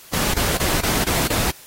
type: noise bursts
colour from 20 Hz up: pink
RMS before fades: -21 dBFS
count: 6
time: 0.13-1.51 s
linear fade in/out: 5 ms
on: 210 ms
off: 24 ms
effects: white hiss -44 dBFS RMS until 1.66 s + AAC 48 kbps